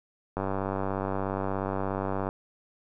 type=click train; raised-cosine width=1 ms; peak=-16 dBFS; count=187; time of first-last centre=0.37-2.29 s; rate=96.9 Hz; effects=none